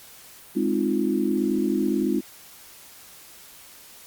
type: chord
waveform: sine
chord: F minor seventh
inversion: first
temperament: equal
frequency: 207.7 / 261.6 / 311.1 / 349.2 Hz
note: Ab3 / C4 / Eb4 / F4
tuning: 0 / 0 / 0 / 0 cents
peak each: -26 dBFS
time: 0.55-2.21 s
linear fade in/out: 20 ms
effects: white hiss -47 dBFS RMS until 4.06 s + Opus 48 kbps